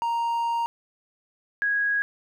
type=tone pair in turn; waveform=triangle / sine; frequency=932.3 / 1653.5 Hz; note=A#5 / G#6; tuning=0 / -8 cents; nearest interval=minor seventh; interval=992 cents; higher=second; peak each=-21 dBFS; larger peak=neither; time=0.02-0.66 / 1.62-2.02 s; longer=first; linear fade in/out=0 ms; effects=none